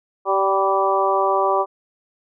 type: harmonic tone with a mistuned harmonic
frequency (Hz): 193.9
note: G3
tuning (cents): -19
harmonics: 2 / 3 / 4 / 5 / 6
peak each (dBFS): -22 / -22 / -22 / -22 / -22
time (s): 0.25-1.66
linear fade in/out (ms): 50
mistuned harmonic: 5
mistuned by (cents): +24
effects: none